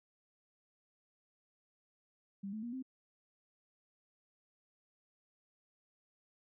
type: tone with pitch steps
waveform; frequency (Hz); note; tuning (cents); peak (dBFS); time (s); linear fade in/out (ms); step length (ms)
sine; 197.6 / 216.7 / 237.7 / 260.7; G3 / A3 / A#3 / C4; +14 / -26 / +34 / -6; -39; 2.43-2.826; 10; 99
effects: none